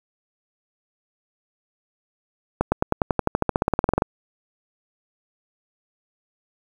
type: accelerating click train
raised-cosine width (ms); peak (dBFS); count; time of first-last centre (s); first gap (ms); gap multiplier
1; -4; 21; 2.61-4.021; 110; 0.95
effects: 7-bit